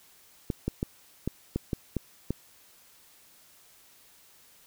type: clicks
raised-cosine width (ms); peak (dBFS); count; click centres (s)
3; -15; 8; 0.502 / 0.68 / 0.829 / 1.276 / 1.56 / 1.732 / 1.967 / 2.306
effects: white hiss -58 dBFS RMS until 4.66 s